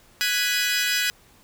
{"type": "chord", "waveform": "20% pulse", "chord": "G# minor seventh", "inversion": "third", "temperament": "equal", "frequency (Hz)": [1480, 1661.2, 1975.5, 2489], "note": ["F#6", "G#6", "B6", "D#7"], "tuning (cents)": [0, 0, 0, 0], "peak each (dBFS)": -22, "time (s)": [0.21, 1.1], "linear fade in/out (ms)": 0, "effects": ["pink hiss -55 dBFS RMS until 1.43 s"]}